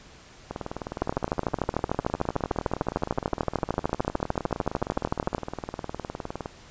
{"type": "two click trains", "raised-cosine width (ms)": 1, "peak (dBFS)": [-17, -9], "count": [117, 59], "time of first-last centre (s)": [[0.51, 6.459], [1.02, 5.348]], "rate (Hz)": [19.5, 13.4], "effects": ["pink hiss -50 dBFS RMS until 6.7 s", "resampled to 16000 Hz"]}